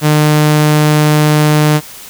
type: tone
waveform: sawtooth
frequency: 151.3 Hz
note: D#3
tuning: 48 cents flat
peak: -3 dBFS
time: 0.01-1.81 s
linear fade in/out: 50 ms
effects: white hiss -32 dBFS RMS until 2.09 s